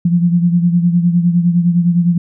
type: beating tone pair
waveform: sine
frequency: 172.1 / 181.9 Hz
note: F3 / F#3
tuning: -25 / -29 cents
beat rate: 9.8 Hz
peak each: -10 / -17 dBFS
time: 0.05-2.18 s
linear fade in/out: 5 ms
effects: none